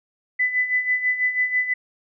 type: tone with tremolo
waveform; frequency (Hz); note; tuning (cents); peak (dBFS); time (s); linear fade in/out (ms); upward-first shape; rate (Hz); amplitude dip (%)
sine; 2000; B6; +21; -16; 0.39-1.74; 10; sine; 6.1; 70
effects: none